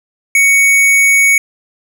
square tone, 2230 Hz, C#7, 10 cents sharp, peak -7 dBFS, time 0.35-1.38 s, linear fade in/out 2 ms, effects none

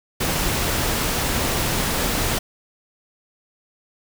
pink noise, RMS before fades -22 dBFS, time 0.2-2.39 s, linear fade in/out 10 ms, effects none

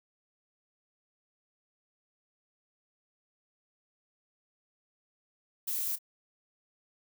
violet noise with echo, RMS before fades -33 dBFS, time 5.67-5.96 s, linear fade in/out 10 ms, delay 28 ms, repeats 1, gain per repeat -14 dB, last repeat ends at 5.988 s, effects none

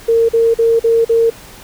sine tone bursts, 458.6 Hz, A#4, 28 cents flat, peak -8 dBFS, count 5, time 0.08-1.302 s, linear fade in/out 10 ms, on 210 ms, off 43 ms, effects pink hiss -37 dBFS RMS until 1.63 s

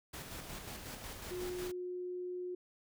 pink noise with tremolo, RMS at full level -45 dBFS, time 0.13-1.72 s, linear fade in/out 10 ms, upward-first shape square, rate 5.5 Hz, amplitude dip 35%
sine tone, 360.5 Hz, F#4, 45 cents flat, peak -38 dBFS, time 1.31-2.55 s, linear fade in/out 5 ms
effects none

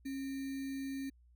sine tone with sample-and-hold, 271.3 Hz, C#4, 37 cents flat, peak -37 dBFS, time 0.05-1.1 s, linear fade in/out 10 ms, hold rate 2100 Hz, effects added 60 Hz sine -61 dBFS peak until 1.35 s

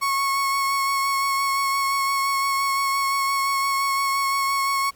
35% pulse tone with vibrato, 1100 Hz, C#6, 14 cents flat, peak -18 dBFS, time 0.01-4.91 s, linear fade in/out 20 ms, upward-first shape sine, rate 5.8 Hz, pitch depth 14 cents each way, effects pink hiss -55 dBFS RMS until 4.95 s + MP3 96 kbps

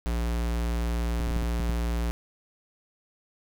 square tone, 58.3 Hz, A#1, 1 cent sharp, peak -26 dBFS, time 0.06-2.11 s, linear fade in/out 0 ms
clicks, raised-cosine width 5 ms, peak -21 dBFS, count 7, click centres 1.203 / 1.276 / 1.31 / 1.365 / 1.426 / 1.6 / 1.696 s
effects none

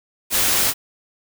white noise, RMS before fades -18 dBFS, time 0.3-0.74 s, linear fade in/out 50 ms, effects none

